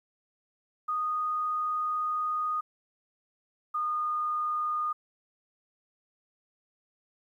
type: tone pair in turn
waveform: sine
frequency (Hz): 1237 / 1224.2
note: D#6 / D#6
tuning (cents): -10 / -28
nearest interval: unison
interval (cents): 18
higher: first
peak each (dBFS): -27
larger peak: neither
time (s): 0.88-2.61 / 3.74-4.93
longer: first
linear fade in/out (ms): 10
effects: 11-bit